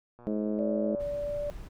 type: click train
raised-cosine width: 1 ms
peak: -38 dBFS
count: 100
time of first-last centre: 0.19-1.015 s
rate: 120 Hz
type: harmonic tone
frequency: 106.2 Hz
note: G#2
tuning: 39 cents sharp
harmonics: 2 / 3 / 4 / 5 / 6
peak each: -30 / -34 / -36 / -38 / -40 dBFS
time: 0.27-0.95 s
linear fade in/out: 0 ms
type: tone with pitch glide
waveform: sine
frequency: 578 to 584 Hz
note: D5 to D5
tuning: -28 to -10 cents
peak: -30 dBFS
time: 0.59-1.5 s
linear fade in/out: 0 ms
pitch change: +18 cents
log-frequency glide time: 1.05-1.35 s
type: noise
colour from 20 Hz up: brown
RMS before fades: -42 dBFS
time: 0.99-1.69 s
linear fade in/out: 20 ms
effects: none

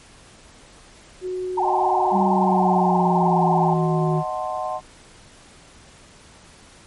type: tone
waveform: sine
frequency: 367.8 Hz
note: F#4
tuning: 10 cents flat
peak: -24 dBFS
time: 1.21-4.22 s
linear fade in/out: 50 ms
type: tone with vibrato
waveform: sine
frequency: 831 Hz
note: G#5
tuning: 1 cent sharp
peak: -18 dBFS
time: 1.57-3.74 s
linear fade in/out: 10 ms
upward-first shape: triangle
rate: 19 Hz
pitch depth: 240 cents each way
type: chord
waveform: sine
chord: D# diminished seventh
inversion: none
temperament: equal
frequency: 622.3 / 740 / 880 / 1046.5 Hz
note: D#5 / F#5 / A5 / C6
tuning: 0 / 0 / 0 / 0 cents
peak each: -29 / -27 / -33 / -30 dBFS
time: 1.62-4.81 s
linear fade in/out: 50 ms
type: exponential sweep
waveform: sine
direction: down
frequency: 196 to 156.2 Hz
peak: -19 dBFS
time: 2.11-4.24 s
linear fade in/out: 50 ms
effects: pink hiss -48 dBFS RMS until 6.86 s + MP3 48 kbps

